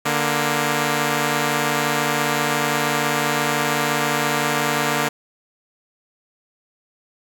5% pulse tone pair together, 147.85 / 234.7 Hz, D3 / A#3, +12 / +12 cents, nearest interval minor sixth, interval 800 cents, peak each -10 dBFS, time 0.05-5.09 s, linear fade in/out 10 ms, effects none

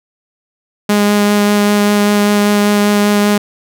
sawtooth tone with vibrato, 206.1 Hz, G#3, 13 cents flat, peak -5 dBFS, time 0.89-3.38 s, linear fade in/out 5 ms, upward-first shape sine, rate 5.1 Hz, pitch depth 9 cents each way, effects none

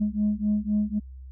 sine beating tone pair, 207.7 / 211.6 Hz, G#3 / G#3, 0 / +33 cents, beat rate 3.9 Hz, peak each -24 dBFS, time 0-1 s, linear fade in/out 20 ms, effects tanh soft clip ceiling -17 dBFS + added 65 Hz sine -39 dBFS peak until 1.31 s

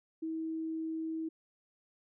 sine tone, 321.5 Hz, E4, 43 cents flat, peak -34 dBFS, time 0.22-1.29 s, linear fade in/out 10 ms, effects none

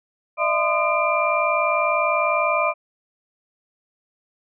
sine tone cluster, 605 / 665 / 1027 / 1226 / 2376 Hz, D#5 / E5 / C6 / D#6 / D7, -49 / +15 / -33 / -26 / +20 cents, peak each -24 dBFS, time 0.37-2.74 s, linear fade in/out 50 ms, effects none

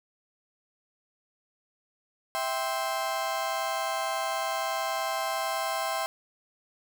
35% pulse chord, C major, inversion first, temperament just, 654.1 / 784.9 / 1046.5 Hz, E5 / G5 / C6, -14 / +2 / 0 cents, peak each -31 dBFS, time 2.35-6.06 s, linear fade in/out 0 ms, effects none

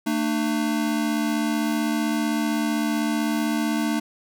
square tone pair together, 224.4 / 300.1 Hz, A3 / D4, +34 / +38 cents, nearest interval perfect fourth, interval 504 cents, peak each -25 / -25 dBFS, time 0.06-4 s, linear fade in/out 10 ms, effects none

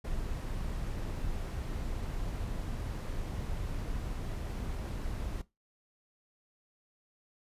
brown noise, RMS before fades -36 dBFS, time 0.04-5.42 s, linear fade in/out 10 ms, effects noise-tail reverb RT60 0.2 s tail -18 dB re dry + resampled to 32000 Hz

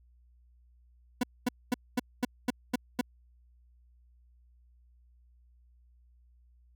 40% pulse tone bursts, 246.9 Hz, B3, in tune, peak -24 dBFS, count 8, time 1.21-3.012 s, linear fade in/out 5 ms, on 24 ms, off 230 ms, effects added 60 Hz sine -59 dBFS peak until 6.75 s

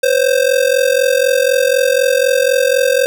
square ring-modulated tone, 523.3 Hz, C5, in tune, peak -8 dBFS, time 0.03-3.06 s, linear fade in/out 0 ms, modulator 22 Hz, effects none

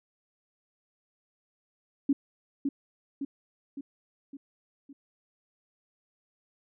sine tone with echo, 278.3 Hz, C#4, 7 cents sharp, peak -20 dBFS, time 2.09-2.13 s, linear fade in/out 5 ms, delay 560 ms, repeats 5, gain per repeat -5 dB, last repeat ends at 4.93 s, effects none

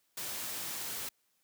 white noise, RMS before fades -39 dBFS, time 0.17-1.09 s, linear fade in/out 5 ms, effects white hiss -75 dBFS RMS until 1.43 s + high-pass 80 Hz 12 dB/octave

